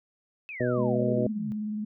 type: exponential sweep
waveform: sine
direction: down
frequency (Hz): 2647 to 123.9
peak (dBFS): -36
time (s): 0.49-1.52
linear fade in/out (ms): 0
type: harmonic tone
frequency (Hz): 123.47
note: B2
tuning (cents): 0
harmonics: 1 / 2 / 3 / 4 / 5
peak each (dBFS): -30 / -30 / -30 / -30 / -30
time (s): 0.6-1.27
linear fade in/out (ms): 5
type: tone with vibrato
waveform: sine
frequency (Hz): 212.1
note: G#3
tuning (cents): +37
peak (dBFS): -29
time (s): 0.77-1.85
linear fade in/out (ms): 10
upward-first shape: sine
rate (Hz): 19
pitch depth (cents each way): 29
effects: none